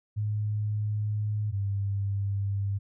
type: tone pair in turn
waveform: sine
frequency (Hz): 105.5 / 99.51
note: G#2 / G2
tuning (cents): +28 / +26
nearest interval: minor second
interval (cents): 102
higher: first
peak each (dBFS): -26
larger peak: neither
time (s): 0.16-1.52 / 1.52-2.79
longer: first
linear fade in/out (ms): 20
effects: none